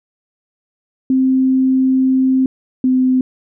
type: tone pair in turn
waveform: sine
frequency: 261.6 / 257.1 Hz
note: C4 / C4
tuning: 0 / -30 cents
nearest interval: unison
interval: 30 cents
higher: first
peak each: -10 dBFS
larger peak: neither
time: 1.1-2.46 / 2.84-3.21 s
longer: first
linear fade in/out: 2 ms
effects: none